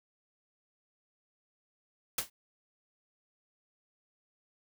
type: noise with exponential decay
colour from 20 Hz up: white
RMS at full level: -27 dBFS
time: 2.18-2.3 s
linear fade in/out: 5 ms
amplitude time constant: 26 ms
effects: none